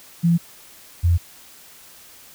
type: tone pair in turn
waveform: sine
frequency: 169.6 / 86.11 Hz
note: E3 / F2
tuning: +50 / -24 cents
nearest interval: octave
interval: 1174 cents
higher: first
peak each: -13 dBFS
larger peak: neither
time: 0.23-0.38 / 1.03-1.18 s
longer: neither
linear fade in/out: 20 ms
effects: white hiss -46 dBFS RMS until 2.34 s